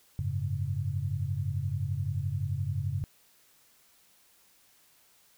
sine chord, F# suspended second, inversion none, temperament just, 92.5 / 104.06 / 138.75 Hz, F#2 / G#2 / C#3, 0 / +4 / +2 cents, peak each -33 dBFS, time 0.19-3.04 s, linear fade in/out 0 ms, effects white hiss -63 dBFS RMS until 5.37 s

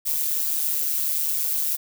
violet noise with amplitude modulation, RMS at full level -21 dBFS, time 0.05-1.77 s, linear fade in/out 20 ms, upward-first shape sine, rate 151 Hz, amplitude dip 70%, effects none

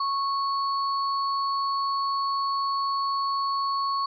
sine tone pair together, 1104 / 4416 Hz, C#6 / C#8, -7 / -7 cents, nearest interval 2 octaves, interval 2400 cents, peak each -24 / -34 dBFS, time 0-4.06 s, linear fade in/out 5 ms, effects none

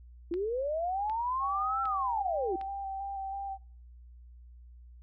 sine linear two-way sweep, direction up then down, 329.6 to 1356 to 329.6 Hz, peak -29 dBFS, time 0.31-2.56 s, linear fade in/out 5 ms, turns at 1.82 s
click train, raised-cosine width 0.3 ms, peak -31 dBFS, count 4, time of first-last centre 0.34-2.613 s, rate 1.32 Hz
sine tone with vibrato, 784 Hz, G5, in tune, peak -34 dBFS, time 1.39-3.58 s, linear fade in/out 50 ms, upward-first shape square, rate 3.1 Hz, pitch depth 17 cents each way
effects noise-tail reverb RT60 0.4 s tail -22 dB re dry + added 60 Hz sine -49 dBFS peak until 5.02 s

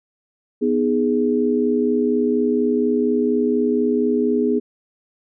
sine chord, G# minor, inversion first, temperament equal, 246.9 / 311.1 / 415.3 Hz, B3 / D#4 / G#4, 0 / 0 / 0 cents, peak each -19 / -23 / -19 dBFS, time 0.61-4.6 s, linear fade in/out 20 ms, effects none

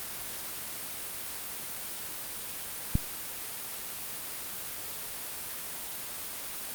click, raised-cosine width 5 ms, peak -11 dBFS, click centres 2.954 s, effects white hiss -38 dBFS RMS until 6.74 s + Opus 32 kbps

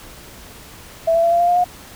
sine tone with pitch steps, 659.3 / 668.5 / 677.8 / 687.3 / 696.9 / 706.6 / 716.5 Hz, E5 / E5 / E5 / F5 / F5 / F5 / F5, 0 / +24 / +48 / -28 / -4 / +20 / +44 cents, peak -12 dBFS, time 1.07-1.644 s, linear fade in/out 10 ms, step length 82 ms, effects pink hiss -40 dBFS RMS until 1.95 s

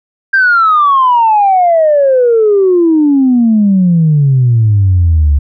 sine exponential sweep, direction down, 1600 to 69.3 Hz, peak -4 dBFS, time 0.33-5.39 s, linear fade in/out 10 ms, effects tanh soft clip ceiling -1 dBFS

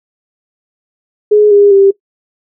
sine tone with pitch steps, 419.7 / 406.3 / 393.4 Hz, G#4 / G#4 / G4, +18 / -38 / +6 cents, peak -3 dBFS, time 1.31-1.91 s, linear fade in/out 10 ms, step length 200 ms, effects noise-tail reverb RT60 0.1 s tail -18 dB re dry

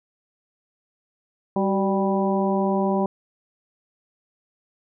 harmonic tone with a mistuned harmonic, 196 Hz, G3, in tune, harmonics 1 / 2 / 3 / 4 / 5, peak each -22 / -25 / -27 / -28 / -29 dBFS, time 1.56-3.06 s, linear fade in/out 2 ms, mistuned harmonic 2, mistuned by -53 cents, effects none

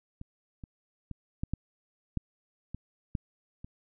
clicks, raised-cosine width 5 ms, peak -29 / -30 / -26 / -19 / -18 / -17 / -25 / -18 / -30 dBFS, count 9, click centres 0.214 / 0.638 / 1.113 / 1.435 / 1.536 / 2.173 / 2.746 / 3.152 / 3.645 s, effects none

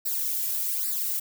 violet noise with flanger, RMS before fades -28 dBFS, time 0.05-1.2 s, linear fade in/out 10 ms, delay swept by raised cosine 0.31 to 2.31 ms, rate 1.2 Hz, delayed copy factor -0.95, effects none

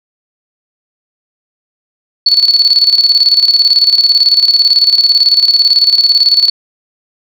sine tone with tremolo, 4435 Hz, C#8, in tune, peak -3 dBFS, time 2.26-6.5 s, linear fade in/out 5 ms, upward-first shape square, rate 18 Hz, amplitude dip 65%, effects none

